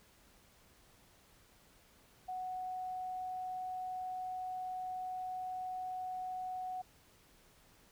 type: tone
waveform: sine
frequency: 740 Hz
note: F#5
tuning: in tune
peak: -38 dBFS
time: 2.28-6.82 s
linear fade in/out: 10 ms
effects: pink hiss -65 dBFS RMS until 7.91 s